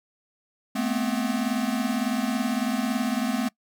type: tone cluster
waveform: square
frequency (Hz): 216.1 / 239.6 / 257.7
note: A3 / A#3 / C4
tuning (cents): -31 / +48 / -26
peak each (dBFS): -29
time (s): 0.75-3.49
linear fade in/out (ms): 10
effects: noise-tail reverb RT60 0.1 s tail -23 dB re dry